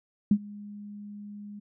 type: tone with ADSR envelope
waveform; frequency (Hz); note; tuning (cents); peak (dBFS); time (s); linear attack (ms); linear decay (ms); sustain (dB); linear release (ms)
sine; 205.9; G#3; -15; -15; 0.31-1.6; 4; 62; -24; 14
effects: none

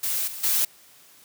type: noise with level steps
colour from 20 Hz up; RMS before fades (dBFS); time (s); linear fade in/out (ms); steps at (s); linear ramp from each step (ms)
blue; -26 / -36 / -22; 0.03-0.65; 5; 0.27 / 0.43; 10
effects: white hiss -53 dBFS RMS until 1.24 s + high-pass 80 Hz 12 dB/octave

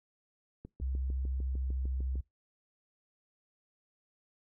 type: click train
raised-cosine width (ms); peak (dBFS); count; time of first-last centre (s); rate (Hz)
3; -32; 11; 0.65-2.156; 6.64
type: tone with pitch glide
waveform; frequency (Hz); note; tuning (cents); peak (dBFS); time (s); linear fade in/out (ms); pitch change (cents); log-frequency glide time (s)
sine; 65.41 to 64.92; C2 to C2; 0 to -13; -31; 0.81-2.21; 10; -13; 1.13-1.94
effects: noise-tail reverb RT60 0.2 s tail -25 dB re dry

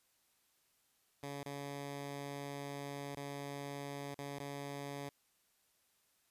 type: tone with dropouts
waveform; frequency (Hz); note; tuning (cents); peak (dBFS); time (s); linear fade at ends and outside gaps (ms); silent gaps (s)
10% pulse; 141.5; C#3; +36; -34; 1.23-5.09; 2; 1.43-1.459 / 3.152-3.171 / 4.143-4.189 / 4.388-4.401
effects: white hiss -75 dBFS RMS until 6.3 s + resampled to 32000 Hz

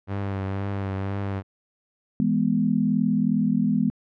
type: tone with vibrato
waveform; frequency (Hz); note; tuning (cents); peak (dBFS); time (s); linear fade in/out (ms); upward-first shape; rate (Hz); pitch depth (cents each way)
sawtooth; 98; G2; 0; -22; 0.07-1.43; 50; triangle; 2; 39
type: chord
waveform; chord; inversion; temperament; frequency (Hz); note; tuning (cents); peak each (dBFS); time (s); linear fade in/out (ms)
sine; E major; none; equal; 164.81 / 207.7 / 246.9; E3 / G#3 / B3; 0 / 0 / 0; -26 / -22 / -23; 2.2-3.9; 0
effects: low-pass 2000 Hz 12 dB/octave

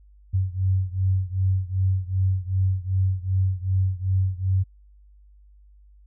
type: beating tone pair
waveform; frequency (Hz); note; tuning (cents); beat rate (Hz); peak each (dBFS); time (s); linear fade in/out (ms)
sine; 93.5 / 96.1; F#2 / G2; +19 / -34; 2.6; -22 / -24; 0.33-4.64; 20
effects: added 50 Hz sine -49 dBFS peak until 6.06 s

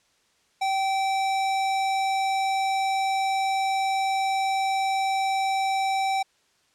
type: tone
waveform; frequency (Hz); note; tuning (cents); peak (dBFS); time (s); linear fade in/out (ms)
square; 774; G5; -22; -23; 0.61-6.23; 10
effects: white hiss -65 dBFS RMS until 6.74 s + low-pass 7000 Hz 12 dB/octave

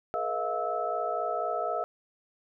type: tone cluster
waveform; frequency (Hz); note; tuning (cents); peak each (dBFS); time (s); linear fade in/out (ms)
sine; 427.3 / 481.9 / 640 / 704 / 1306; G#4 / B4 / D#5 / F5 / E6; +49 / -43 / +49 / +14 / -17; -38 / -37 / -33 / -32 / -34; 0.14-1.84; 0
effects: none

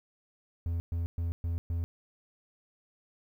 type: tone bursts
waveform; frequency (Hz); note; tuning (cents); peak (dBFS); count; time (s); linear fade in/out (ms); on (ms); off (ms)
triangle; 84.5; E2; +43; -27; 5; 0.66-1.84; 0; 140; 120
effects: 11-bit

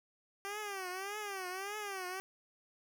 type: tone with vibrato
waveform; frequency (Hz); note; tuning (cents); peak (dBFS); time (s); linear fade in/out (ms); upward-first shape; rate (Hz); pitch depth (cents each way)
10% pulse; 392; G4; 0; -31; 0.45-2.2; 0; triangle; 1.7; 160
effects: none

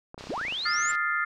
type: clicks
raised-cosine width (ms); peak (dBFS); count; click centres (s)
1; -27; 12; 0.144 / 0.179 / 0.209 / 0.24 / 0.271 / 0.305 / 0.339 / 0.378 / 0.413 / 0.451 / 0.483 / 0.524
type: low-pass noise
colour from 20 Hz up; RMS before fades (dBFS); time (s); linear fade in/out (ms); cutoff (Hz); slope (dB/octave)
white; -47; 0.18-0.96; 5; 5200; 24
type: linear sweep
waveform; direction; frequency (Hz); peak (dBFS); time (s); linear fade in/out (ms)
sine; up; 111.9 to 7459; -29; 0.29-0.92; 10
type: chord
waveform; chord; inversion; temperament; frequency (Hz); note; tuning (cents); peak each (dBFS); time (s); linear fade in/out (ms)
sine; F dominant seventh; third; equal; 1244.5 / 1396.9 / 1760 / 2093; Eb6 / F6 / A6 / C7; 0 / 0 / 0 / 0; -31 / -28 / -30 / -32; 0.65-1.25; 10
effects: none

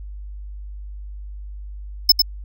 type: tone with echo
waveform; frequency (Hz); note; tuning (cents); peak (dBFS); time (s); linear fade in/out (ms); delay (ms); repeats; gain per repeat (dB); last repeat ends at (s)
square; 5220; E8; -18; -7; 2.09-2.12; 5; 100; 1; -5; 2.22
effects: added 50 Hz sine -31 dBFS peak until 2.44 s

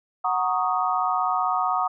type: chord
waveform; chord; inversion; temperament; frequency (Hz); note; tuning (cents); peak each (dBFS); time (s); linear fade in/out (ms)
sine; D# minor seventh; first; equal; 740 / 932.3 / 1108.7 / 1244.5; F#5 / A#5 / C#6 / D#6; 0 / 0 / 0 / 0; -25 / -28 / -28 / -25; 0.24-1.88; 10
effects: none

